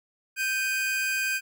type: tone pair together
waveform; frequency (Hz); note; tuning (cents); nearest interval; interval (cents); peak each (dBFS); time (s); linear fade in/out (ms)
45% pulse; 1563.6 / 2477; G6 / D#7; -5 / -8; minor sixth; 797; -28 / -28; 0.36-1.41; 50
effects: none